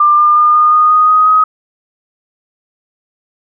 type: tone with pitch steps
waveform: sine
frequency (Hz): 1192 / 1201.7 / 1211.4 / 1221.3 / 1231.2 / 1241.2 / 1251.3 / 1261.4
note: D6 / D6 / D#6 / D#6 / D#6 / D#6 / D#6 / D#6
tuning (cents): +25 / +39 / -47 / -33 / -19 / -5 / +9 / +23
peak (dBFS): -5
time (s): 0-1.44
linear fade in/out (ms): 5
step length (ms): 180
effects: none